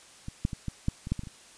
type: clicks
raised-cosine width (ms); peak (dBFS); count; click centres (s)
5; -24 / -13 / -22 / -19 / -13 / -24 / -14 / -22 / -28 / -29; 10; 0.284 / 0.451 / 0.532 / 0.683 / 0.884 / 1.071 / 1.12 / 1.193 / 1.235 / 1.272
effects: white hiss -53 dBFS RMS until 1.57 s + resampled to 22050 Hz